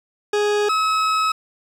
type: tone pair in turn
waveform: 40% pulse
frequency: 415.3 / 1285.4 Hz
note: G#4 / E6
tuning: 0 / -44 cents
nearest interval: octave + minor sixth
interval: 1956 cents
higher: second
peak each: -16 dBFS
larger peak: neither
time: 0.33-0.69 / 0.69-1.32 s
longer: second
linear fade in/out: 5 ms
effects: low-pass 7000 Hz 12 dB/octave + 7-bit